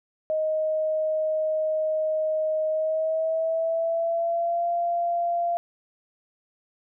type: tone with pitch glide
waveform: sine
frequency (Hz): 625 to 689.5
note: D#5 to F5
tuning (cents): +8 to -22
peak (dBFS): -22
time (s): 0.3-5.57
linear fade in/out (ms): 0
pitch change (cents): +170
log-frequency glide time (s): 2.69-4.68
effects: none